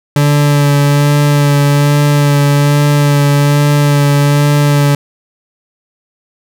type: tone with vibrato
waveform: 40% pulse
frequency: 144.6 Hz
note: D3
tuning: 27 cents flat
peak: -6 dBFS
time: 0.16-4.95 s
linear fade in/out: 2 ms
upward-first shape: sine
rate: 1.2 Hz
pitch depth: 17 cents each way
effects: none